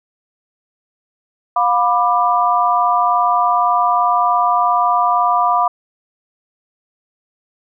sine chord, B diminished, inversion second, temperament just, 711.2 / 987.8 / 1185.3 Hz, F5 / B5 / D6, +31 / 0 / +16 cents, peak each -16 dBFS, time 1.56-5.68 s, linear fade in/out 5 ms, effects none

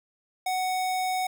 square tone, 743 Hz, F#5, 7 cents sharp, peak -26 dBFS, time 0.46-1.27 s, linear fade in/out 5 ms, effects none

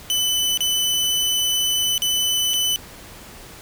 sawtooth tone with dropouts, 3003 Hz, F#7, 25 cents sharp, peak -15 dBFS, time 0.1-2.76 s, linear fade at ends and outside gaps 0 ms, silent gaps 0.574-0.606 / 1.979-2.02 / 2.535-2.539 s, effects pink hiss -41 dBFS RMS until 3.61 s

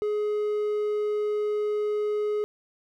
triangle tone, 420 Hz, G#4, 19 cents sharp, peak -22 dBFS, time 0.02-2.44 s, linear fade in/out 0 ms, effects none

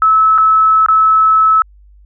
sine tone with dropouts, 1300 Hz, E6, 24 cents flat, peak -6 dBFS, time 0.02-1.62 s, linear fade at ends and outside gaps 1 ms, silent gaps 0.379-0.383 / 0.862-0.885 s, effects added 50 Hz sine -40 dBFS peak until 2.05 s

